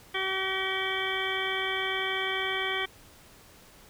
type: harmonic tone with a mistuned harmonic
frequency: 381.6 Hz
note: G4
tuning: 47 cents flat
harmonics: 1 / 2 / 3 / 4 / 5 / 6 / 8 / 9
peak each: -35 / -38 / -37 / -38 / -34 / -34 / -35 / -39 dBFS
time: 0.14-2.86 s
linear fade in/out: 10 ms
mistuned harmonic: 8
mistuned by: +50 cents
effects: pink hiss -54 dBFS RMS until 3.89 s